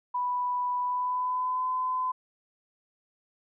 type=tone with pitch glide; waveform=sine; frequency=987.8 to 1017.3 Hz; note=B5 to C6; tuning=0 to -49 cents; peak=-26 dBFS; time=0.14-2.12 s; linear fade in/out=10 ms; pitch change=+51 cents; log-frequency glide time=0.81-1.67 s; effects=none